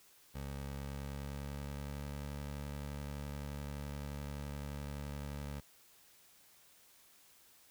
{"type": "tone with pitch glide", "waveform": "20% pulse", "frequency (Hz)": [69.3, 71.66], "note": ["C#2", "D2"], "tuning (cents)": [0, -42], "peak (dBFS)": -36, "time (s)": [0.34, 5.61], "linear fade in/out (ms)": 20, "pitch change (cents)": 58, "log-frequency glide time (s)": [0.7, 2.19], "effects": ["white hiss -64 dBFS RMS until 7.7 s"]}